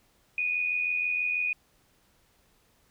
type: tone with amplitude modulation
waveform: sine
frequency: 2471 Hz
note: D#7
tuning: 13 cents flat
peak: -23 dBFS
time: 0.38-1.53 s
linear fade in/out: 2 ms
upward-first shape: sine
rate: 86.2 Hz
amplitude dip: 55%
effects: pink hiss -66 dBFS RMS until 2.9 s